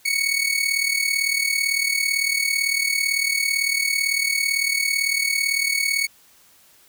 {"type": "tone with amplitude modulation", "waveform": "sawtooth", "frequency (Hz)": 2223, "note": "C#7", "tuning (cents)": 4, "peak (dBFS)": -13, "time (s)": [0.05, 6.07], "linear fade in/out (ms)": 10, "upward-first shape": "sine", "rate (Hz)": 37.9, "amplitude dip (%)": 70, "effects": ["white hiss -54 dBFS RMS until 6.88 s"]}